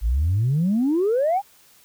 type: exponential sweep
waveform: sine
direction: up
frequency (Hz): 50.4 to 830.6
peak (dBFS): -16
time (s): 0.01-1.42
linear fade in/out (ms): 50
effects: tanh soft clip ceiling -14 dBFS + white hiss -54 dBFS RMS until 1.84 s